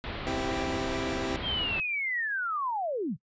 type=low-pass noise; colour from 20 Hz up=pink; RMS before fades=-36 dBFS; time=0.04-1.8 s; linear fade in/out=0 ms; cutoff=4100 Hz; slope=48 dB/octave
type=chord; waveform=25% pulse; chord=C major; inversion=none; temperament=equal; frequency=261.6 / 329.6 / 392 Hz; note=C4 / E4 / G4; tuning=0 / 0 / 0 cents; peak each=-31 dBFS; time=0.27-1.36 s; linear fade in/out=0 ms
type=linear sweep; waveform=sine; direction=down; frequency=3260 to 116.54 Hz; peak=-28 dBFS; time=1.42-3.17 s; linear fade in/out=50 ms
effects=noise-tail reverb RT60 0.1 s tail -21 dB re dry + resampled to 16000 Hz